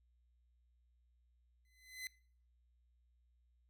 sawtooth tone with exponential growth, 2032 Hz, B6, 49 cents sharp, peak -37 dBFS, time 1.65-2.07 s, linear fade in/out 1 ms, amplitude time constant 90 ms, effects noise-tail reverb RT60 0.5 s tail -21 dB re dry + added 60 Hz sine -70 dBFS peak until 3.69 s

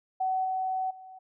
sine tone with level steps, 753 Hz, F#5, 30 cents sharp, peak -25 / -27 / -44 dBFS, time 0.2-1.19 s, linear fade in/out 10 ms, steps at 0.44 / 0.9 s, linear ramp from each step 10 ms, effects none

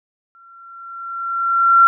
sine tone with exponential growth, 1365 Hz, F6, 40 cents flat, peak -5 dBFS, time 0.35-1.87 s, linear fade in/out 0 ms, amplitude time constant 330 ms, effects none

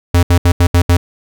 square tone bursts at uneven times, 87.31 Hz, F2, in tune, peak -7 dBFS, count 6, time 0.14-0.23 / 0.3-0.38 / 0.45-0.52 / 0.6-0.67 / 0.74-0.82 / 0.89-0.97 s, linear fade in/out 5 ms, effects none

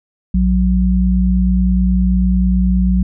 sine tone pair together, 58.56 / 185 Hz, A#1 / F#3, +9 / 0 cents, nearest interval octave + minor sixth, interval 1991 cents, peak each -13 dBFS, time 0.34-3.03 s, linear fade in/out 5 ms, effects none

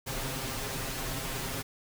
pink noise with comb filter, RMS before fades -35 dBFS, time 0.06-1.63 s, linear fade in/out 20 ms, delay 7.5 ms, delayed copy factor +0.8, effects none

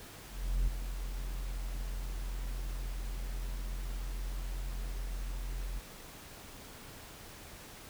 triangle tone with ADSR envelope, 43.52 Hz, F1, 5 cents flat, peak -23 dBFS, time 0.29-5.81 s, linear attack 390 ms, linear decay 3 ms, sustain -10 dB, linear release 34 ms, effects pink hiss -50 dBFS RMS until 7.89 s

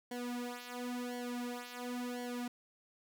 sawtooth tone with flanger, 244.8 Hz, B3, 15 cents flat, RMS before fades -41 dBFS, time 0.11-2.48 s, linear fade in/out 5 ms, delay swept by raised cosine 0.78 to 3.98 ms, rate 0.95 Hz, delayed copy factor -0.95, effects none

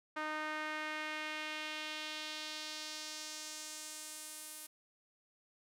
sawtooth tone with band-pass filter sweep, 307.7 Hz, D#4, 19 cents flat, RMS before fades -43 dBFS, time 0.16-4.67 s, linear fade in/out 10 ms, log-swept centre 1400 to 11000 Hz, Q 1.5, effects none

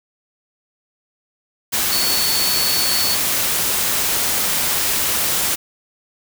sine tone in noise, 4439 Hz, C#8, 2 cents sharp, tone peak -20 dBFS, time 1.91-3.16 s, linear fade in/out 20 ms, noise white, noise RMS -19 dBFS, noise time 1.72-5.56 s, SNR -4 dB, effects none

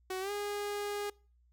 sawtooth tone with pitch glide, 374.2 to 410.4 Hz, F#4 to G#4, +20 to -21 cents, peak -31 dBFS, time 0.1-1.1 s, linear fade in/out 5 ms, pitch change +159 cents, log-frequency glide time 0.2-0.31 s, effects noise-tail reverb RT60 0.4 s tail -25 dB re dry + added 60 Hz sine -64 dBFS peak until 1.52 s

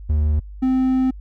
triangle tone pair in turn, 75.6 / 259.6 Hz, D#2 / C4, -49 / -13 cents, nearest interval octave + major sixth, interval 2136 cents, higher second, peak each -13 dBFS, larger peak neither, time 0.09-0.4 / 0.62-1.11 s, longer second, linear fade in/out 10 ms, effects added 50 Hz sine -33 dBFS peak until 1.2 s

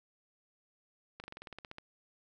slowing click train, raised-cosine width 0.3 ms, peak -29 dBFS, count 12, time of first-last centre 1.2-1.784 s, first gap 39 ms, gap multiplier 1.06, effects none

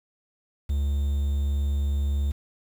triangle tone with quantisation, 70.8 Hz, C#2, 37 cents sharp, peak -20 dBFS, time 0.69-2.32 s, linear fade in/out 10 ms, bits 8, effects none

